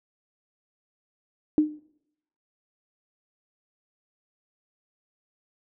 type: tone with exponential decay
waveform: sine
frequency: 304.1 Hz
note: D#4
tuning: 40 cents flat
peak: -13 dBFS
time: 1.58-1.79 s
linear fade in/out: 1 ms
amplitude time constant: 45 ms
effects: noise-tail reverb RT60 0.8 s tail -22 dB re dry